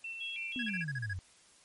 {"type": "tone with tremolo", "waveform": "sine", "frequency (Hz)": 2691, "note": "E7", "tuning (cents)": 35, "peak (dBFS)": -38, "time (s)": [0.04, 0.83], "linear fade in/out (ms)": 5, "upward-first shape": "square", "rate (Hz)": 5.8, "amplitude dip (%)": 25}
{"type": "tone with vibrato", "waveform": "sine", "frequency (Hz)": 2794, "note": "F7", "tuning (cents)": 0, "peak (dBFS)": -40, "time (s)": [0.2, 0.83], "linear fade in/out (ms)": 10, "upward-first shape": "square", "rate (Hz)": 3.1, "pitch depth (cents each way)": 290}
{"type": "exponential sweep", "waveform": "sine", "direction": "down", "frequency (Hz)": [261.6, 87.31], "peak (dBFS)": -36, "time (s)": [0.56, 1.19], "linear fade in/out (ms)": 0}
{"type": "tone bursts", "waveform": "triangle", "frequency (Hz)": 1660, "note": "G#6", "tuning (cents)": -1, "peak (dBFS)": -34, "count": 8, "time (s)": [0.59, 1.133], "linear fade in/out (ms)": 5, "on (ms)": 39, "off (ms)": 33}
{"effects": ["white hiss -62 dBFS RMS until 1.64 s", "MP3 48 kbps"]}